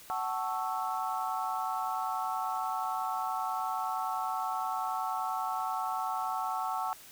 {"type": "chord", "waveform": "sine", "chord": "F# minor seventh", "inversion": "none", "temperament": "equal with one note detuned", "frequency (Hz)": [749.5, 880, 1108.7, 1318.5], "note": ["F#5", "A5", "C#6", "E6"], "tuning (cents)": [22, 0, 0, 0], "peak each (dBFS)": [-35, -36, -37, -37], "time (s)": [0.1, 6.93], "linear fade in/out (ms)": 0, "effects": ["white hiss -52 dBFS RMS until 7.11 s"]}